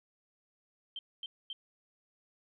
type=tone bursts; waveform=sine; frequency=3136 Hz; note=G7; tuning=in tune; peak=-38 dBFS; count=3; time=0.96-1.53 s; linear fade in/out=2 ms; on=30 ms; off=240 ms; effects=13-bit